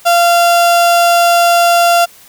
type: tone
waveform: 35% pulse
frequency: 690 Hz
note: F5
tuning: 21 cents flat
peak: -5 dBFS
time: 0.05-2.06 s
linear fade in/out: 20 ms
effects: white hiss -41 dBFS RMS until 2.28 s